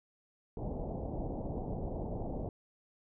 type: low-pass noise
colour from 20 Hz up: pink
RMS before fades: -38 dBFS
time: 0.57-2.49 s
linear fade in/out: 2 ms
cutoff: 800 Hz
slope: 48 dB/octave
effects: none